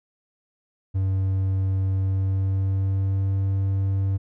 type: tone with pitch glide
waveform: triangle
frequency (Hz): 95.6 to 97.1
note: G2 to G2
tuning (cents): -43 to -16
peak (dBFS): -18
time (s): 0.94-4.18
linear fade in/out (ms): 20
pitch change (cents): +27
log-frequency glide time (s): 1.92-3.37
effects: none